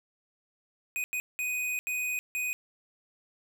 square tone bursts at uneven times, 2493 Hz, D#7, 3 cents sharp, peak -30 dBFS, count 5, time 0.96-1.04 / 1.13-1.2 / 1.39-1.79 / 1.87-2.19 / 2.35-2.53 s, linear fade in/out 0 ms, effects none

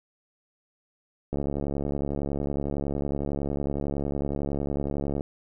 click train, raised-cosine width 2 ms, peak -16 dBFS, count 276, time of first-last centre 1.33-5.209 s, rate 70.9 Hz, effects none

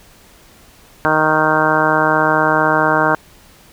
harmonic tone, 155.56 Hz, D#3, in tune, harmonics 1 / 2 / 3 / 4 / 5 / 6 / 7 / 8 / 9 / 10, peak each -25 / -21 / -22 / -19 / -21 / -19 / -20 / -24 / -20 / -19 dBFS, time 1.05-3.15 s, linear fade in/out 0 ms, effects pink hiss -46 dBFS RMS until 3.72 s

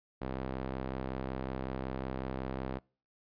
sawtooth tone with band-pass filter, 65.41 Hz, C2, in tune, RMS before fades -38 dBFS, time 0.21-2.79 s, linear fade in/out 10 ms, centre 500 Hz, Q 0.52, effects noise-tail reverb RT60 0.4 s tail -26 dB re dry + resampled to 11025 Hz

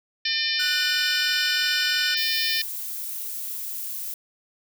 harmonic tone, 601 Hz, D5, 40 cents sharp, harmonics 3 / 4 / 5 / 6 / 7 / 8 / 9, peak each -30 / -30 / -30 / -30 / -30 / -30 / -30 dBFS, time 0.25-2.62 s, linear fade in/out 5 ms
30% pulse tone, 1481 Hz, F#6, 1 cent sharp, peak -23 dBFS, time 0.59-2.15 s, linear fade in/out 10 ms
violet noise, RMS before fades -32 dBFS, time 2.17-4.14 s, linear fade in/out 2 ms
effects none

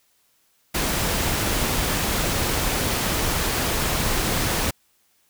pink noise, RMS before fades -23 dBFS, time 0.74-4.71 s, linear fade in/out 10 ms, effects white hiss -64 dBFS RMS until 5.29 s

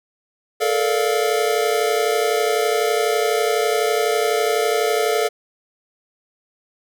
square chord, Bb major seventh, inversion third, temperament equal with one note detuned, 434.2 / 466.2 / 587.3 / 698.5 Hz, A4 / Bb4 / D5 / F5, -23 / 0 / 0 / 0 cents, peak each -21 / -24 / -26 / -24 dBFS, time 0.6-5.29 s, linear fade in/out 20 ms, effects none

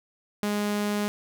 sawtooth tone, 207 Hz, G#3, 5 cents flat, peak -21 dBFS, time 0.43-1.08 s, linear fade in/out 0 ms, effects none

